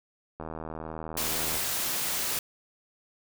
click train, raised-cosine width 1 ms, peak -23 dBFS, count 94, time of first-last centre 0.4-1.568 s, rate 79.6 Hz
white noise, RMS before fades -30 dBFS, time 1.17-2.39 s, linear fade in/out 2 ms
effects none

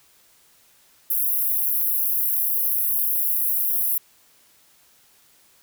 pink high-pass noise, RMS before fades -22 dBFS, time 1.1-3.98 s, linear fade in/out 5 ms, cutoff 11000 Hz, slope 96 dB/octave, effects white hiss -57 dBFS RMS until 5.62 s

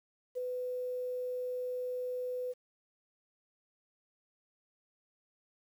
sine tone with ADSR envelope, 500 Hz, B4, 21 cents sharp, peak -31 dBFS, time 0.35-2.54 s, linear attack 28 ms, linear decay 6 ms, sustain -3 dB, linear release 31 ms, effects 10-bit

